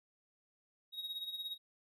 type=tone with tremolo; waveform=triangle; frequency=3782 Hz; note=A#7; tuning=24 cents sharp; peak=-36 dBFS; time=0.92-1.58 s; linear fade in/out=50 ms; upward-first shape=sine; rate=17 Hz; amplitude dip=65%; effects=none